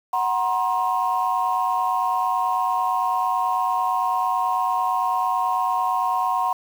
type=tone cluster; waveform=sine; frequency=741 / 953 / 1062 Hz; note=F#5 / A#5 / C6; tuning=+2 / +38 / +25 cents; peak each=-23 dBFS; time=0.13-6.53 s; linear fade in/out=5 ms; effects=tanh soft clip ceiling -11 dBFS + 7-bit